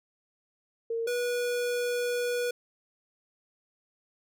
sine / square tone pair in turn, 458.9 / 486.2 Hz, A#4 / B4, -27 / -27 cents, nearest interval minor second, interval 100 cents, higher second, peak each -28 dBFS, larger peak neither, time 0.9-1.07 / 1.07-2.51 s, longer second, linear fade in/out 5 ms, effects none

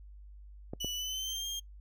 clicks, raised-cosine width 2 ms, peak -24 dBFS, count 2, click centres 0.735 / 0.846 s
30% pulse tone with pitch glide, 2960 to 3209 Hz, F#7 to G7, 0 to +40 cents, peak -32 dBFS, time 0.8-1.6 s, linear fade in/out 10 ms, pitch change +140 cents, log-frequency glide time 0.95-1.46 s
effects noise-tail reverb RT60 0.1 s tail -23 dB re dry + added 50 Hz sine -48 dBFS peak until 1.8 s

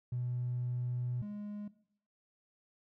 triangle tone pair in turn, 123.2 / 207.2 Hz, B2 / G#3, -4 / -4 cents, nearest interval major sixth, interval 900 cents, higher second, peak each -30 / -37 dBFS, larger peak first, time 0.12-1.22 / 1.22-1.68 s, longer first, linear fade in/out 5 ms, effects noise-tail reverb RT60 0.6 s tail -17 dB re dry + tanh soft clip ceiling -30 dBFS

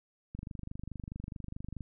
click train, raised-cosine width 5 ms, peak -28 dBFS, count 37, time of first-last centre 0.35-1.807 s, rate 24.7 Hz, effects none

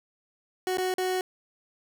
30% pulse tone with dropouts, 370 Hz, F#4, in tune, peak -23 dBFS, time 0.67-1.21 s, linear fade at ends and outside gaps 1 ms, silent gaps 0.772-0.783 / 0.94-0.982 s, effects none

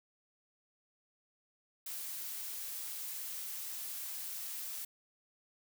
blue noise, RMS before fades -42 dBFS, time 1.86-4.85 s, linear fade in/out 5 ms, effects none

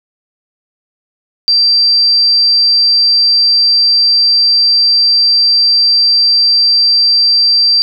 sine tone, 4700 Hz, D8, 1 cent sharp, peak -6 dBFS, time 1.48-7.82 s, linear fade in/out 0 ms, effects 8-bit

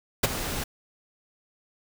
pink noise with ADSR envelope, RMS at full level -18 dBFS, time 0.23-0.64 s, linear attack 10 ms, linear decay 22 ms, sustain -13 dB, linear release 7 ms, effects none

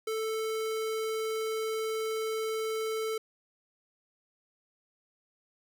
square tone, 440.7 Hz, A4, 3 cents sharp, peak -31 dBFS, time 0.07-3.18 s, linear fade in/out 5 ms, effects none

